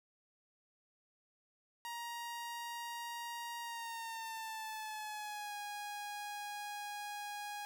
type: tone with pitch glide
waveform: sawtooth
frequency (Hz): 942 to 824.8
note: A#5 to G#5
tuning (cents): +18 to -12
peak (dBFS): -38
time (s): 1.85-7.65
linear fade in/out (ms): 0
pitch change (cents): -230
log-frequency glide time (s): 3.61-5.55
effects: none